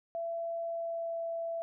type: tone with pitch glide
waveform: sine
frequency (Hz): 671 to 667.1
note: E5 to E5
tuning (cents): +31 to +20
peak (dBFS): -33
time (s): 0.15-1.62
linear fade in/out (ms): 0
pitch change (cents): -11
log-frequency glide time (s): 0.67-1.22
effects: none